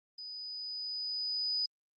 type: tone with level ramp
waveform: sine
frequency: 4978 Hz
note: D#8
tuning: in tune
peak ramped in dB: -42 to -29 dBFS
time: 0.18-1.66 s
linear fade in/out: 5 ms
effects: Opus 24 kbps